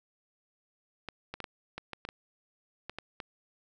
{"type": "clicks", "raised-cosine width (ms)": 0.3, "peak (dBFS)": -22, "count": 11, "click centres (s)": [1.087, 1.34, 1.403, 1.442, 1.78, 1.933, 2.051, 2.089, 2.896, 2.986, 3.202], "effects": []}